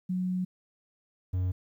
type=tone pair in turn; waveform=sine / triangle; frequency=183.2 / 91.6 Hz; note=F#3 / F#2; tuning=-17 / -17 cents; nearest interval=octave; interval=1200 cents; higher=first; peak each=-27 / -24 dBFS; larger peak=second; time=0.09-0.45 / 1.33-1.52 s; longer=first; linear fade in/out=10 ms; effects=11-bit